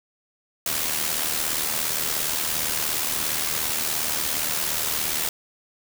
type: noise with amplitude modulation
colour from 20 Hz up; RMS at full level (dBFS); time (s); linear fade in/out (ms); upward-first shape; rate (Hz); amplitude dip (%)
white; -23; 0.66-5.29; 2; sine; 77.2; 55
effects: none